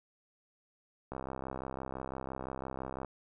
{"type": "click train", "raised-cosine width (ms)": 1, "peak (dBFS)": -25, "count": 128, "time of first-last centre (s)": [1.12, 3.047], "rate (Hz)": 65.9, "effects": []}